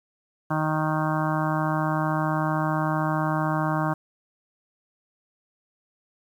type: harmonic tone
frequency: 155.56 Hz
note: D#3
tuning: in tune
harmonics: 1 / 2 / 4 / 5 / 6 / 7 / 8 / 9 / 10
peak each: -26 / -29 / -31 / -32 / -32 / -31 / -35 / -37 / -36 dBFS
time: 0.5-3.94 s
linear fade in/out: 10 ms
effects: 9-bit